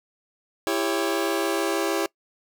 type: chord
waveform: sawtooth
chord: C# diminished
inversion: first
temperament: just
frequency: 332.6 / 399.1 / 554.4 Hz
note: E4 / G4 / C#5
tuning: +16 / +31 / 0 cents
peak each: -22 / -23 / -25 dBFS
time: 0.67-2.06 s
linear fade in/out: 0 ms
effects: noise-tail reverb RT60 0.1 s tail -23 dB re dry